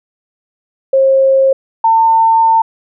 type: tone pair in turn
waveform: sine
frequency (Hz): 536 / 901.4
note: C5 / A5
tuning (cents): +42 / +42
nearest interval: major sixth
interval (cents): 900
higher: second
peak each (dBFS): -6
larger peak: neither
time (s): 0.93-1.53 / 1.84-2.62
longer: second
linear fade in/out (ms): 5
effects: none